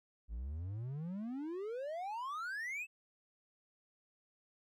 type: exponential sweep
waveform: triangle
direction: up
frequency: 51.6 to 2679 Hz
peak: -37 dBFS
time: 0.28-2.87 s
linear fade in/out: 50 ms
effects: none